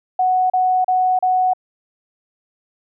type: tone bursts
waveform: sine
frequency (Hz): 740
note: F#5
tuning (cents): 0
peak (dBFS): -13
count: 4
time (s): 0.19-1.535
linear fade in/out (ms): 5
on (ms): 310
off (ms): 35
effects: none